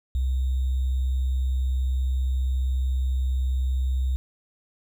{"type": "tone with sample-and-hold", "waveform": "sine", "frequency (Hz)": 64.7, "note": "C2", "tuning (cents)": -19, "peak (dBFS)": -21, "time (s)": [0.15, 4.16], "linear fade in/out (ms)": 0, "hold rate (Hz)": 3675, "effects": []}